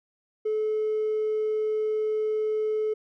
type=tone with hard clipping; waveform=sine; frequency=431.2 Hz; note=A4; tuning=35 cents flat; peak=-24 dBFS; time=0.45-2.94 s; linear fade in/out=10 ms; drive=1 dB; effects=none